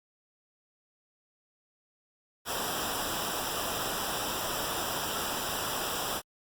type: noise with comb filter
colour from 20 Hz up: pink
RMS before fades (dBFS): -33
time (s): 2.45-6.22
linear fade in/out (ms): 50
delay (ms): 0.46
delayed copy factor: -0.8
effects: Opus 48 kbps